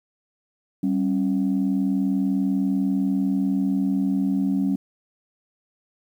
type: tone pair together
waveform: sine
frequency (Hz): 193.9 / 274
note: G3 / C#4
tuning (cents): -19 / -20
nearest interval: tritone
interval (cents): 599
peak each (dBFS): -21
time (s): 0.83-4.76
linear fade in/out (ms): 5
effects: tanh soft clip ceiling -14 dBFS + 9-bit